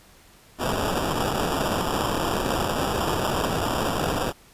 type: noise with sample-and-hold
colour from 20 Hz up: blue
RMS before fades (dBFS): -25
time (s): 0.58-4.33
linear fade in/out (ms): 50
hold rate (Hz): 2100
effects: pink hiss -53 dBFS RMS until 4.53 s + resampled to 32000 Hz